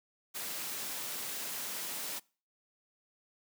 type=noise; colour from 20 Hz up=white; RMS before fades=-39 dBFS; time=0.34-2.2 s; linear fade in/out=20 ms; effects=noise-tail reverb RT60 0.4 s tail -25 dB re dry + high-pass 150 Hz 12 dB/octave